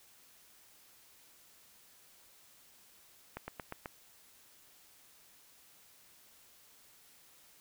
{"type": "slowing click train", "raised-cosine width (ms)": 0.5, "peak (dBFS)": -25, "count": 5, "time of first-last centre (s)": [3.37, 3.858], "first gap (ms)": 110, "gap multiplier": 1.07, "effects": ["white hiss -62 dBFS RMS until 7.6 s"]}